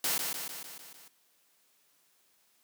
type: noise with echo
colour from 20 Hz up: white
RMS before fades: -30 dBFS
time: 0.04-0.18 s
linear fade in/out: 2 ms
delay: 150 ms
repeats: 6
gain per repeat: -4 dB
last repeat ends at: 1.08 s
effects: white hiss -69 dBFS RMS until 2.63 s + high-pass 150 Hz 12 dB/octave